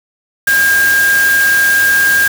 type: tone in noise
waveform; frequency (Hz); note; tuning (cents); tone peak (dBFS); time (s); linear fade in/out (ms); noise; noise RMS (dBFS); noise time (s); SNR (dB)
sine; 1612; G6; +48; -8; 0.47-2.28; 5; white; -19; 0.47-2.28; +8
effects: none